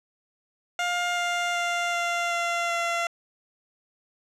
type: tone with pitch steps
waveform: 15% pulse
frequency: 706 / 701.5 / 697.1 / 692.7 / 688.3 / 683.9 Hz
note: F5 / F5 / F5 / F5 / F5 / F5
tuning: +19 / +8 / -3 / -14 / -25 / -36 cents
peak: -18 dBFS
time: 0.79-3.07 s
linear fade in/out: 2 ms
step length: 380 ms
effects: low-pass 7000 Hz 12 dB/octave